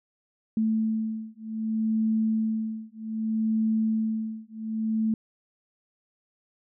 sine beating tone pair, 220 / 220.64 Hz, A3 / A3, 0 / +5 cents, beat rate 0.64 Hz, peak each -27 dBFS, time 0.57-5.14 s, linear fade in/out 2 ms, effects none

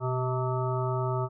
harmonic tone with a mistuned harmonic, 128.5 Hz, C3, 31 cents flat, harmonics 1 / 3 / 5 / 7 / 9 / 10, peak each -28 / -33 / -35 / -36 / -38 / -38 dBFS, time 0-1.29 s, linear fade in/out 50 ms, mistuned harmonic 1, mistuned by -49 cents, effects none

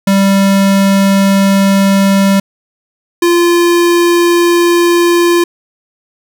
square tone pair in turn, 196 / 345.5 Hz, G3 / F4, 0 / -19 cents, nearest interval minor seventh, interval 981 cents, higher second, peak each -7 dBFS, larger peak neither, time 0.07-2.4 / 3.22-5.44 s, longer first, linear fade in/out 5 ms, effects none

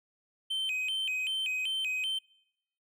triangle tone with vibrato, 2794 Hz, F7, in tune, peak -28 dBFS, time 0.5-2.19 s, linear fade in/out 10 ms, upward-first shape square, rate 2.6 Hz, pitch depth 180 cents each way, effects noise-tail reverb RT60 0.9 s tail -26 dB re dry

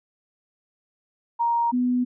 sine tone pair in turn, 937 / 248.2 Hz, A#5 / B3, +9 / +9 cents, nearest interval octave + major seventh, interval 2300 cents, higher first, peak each -19 dBFS, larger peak neither, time 1.39-1.72 / 1.72-2.05 s, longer neither, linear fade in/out 20 ms, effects none

